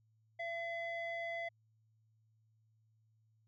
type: tone with low-pass filter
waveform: square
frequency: 676 Hz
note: E5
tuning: 43 cents sharp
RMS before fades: -41 dBFS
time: 0.39-1.49 s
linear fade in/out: 10 ms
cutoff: 2300 Hz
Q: 3.3
effects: added 110 Hz sine -70 dBFS peak until 3.47 s